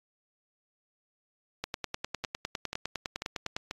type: two click trains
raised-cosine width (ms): 0.2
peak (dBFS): -17 / -15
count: 4 / 20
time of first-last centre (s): 2.24-3.711 / 1.64-3.565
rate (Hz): 2.04 / 9.87
effects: AAC 32 kbps